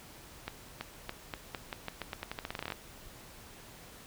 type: accelerating click train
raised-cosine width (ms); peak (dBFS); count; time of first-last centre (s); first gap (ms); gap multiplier
0.3; -20; 21; 0.48-2.722; 330; 0.86
effects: pink hiss -52 dBFS RMS until 4.06 s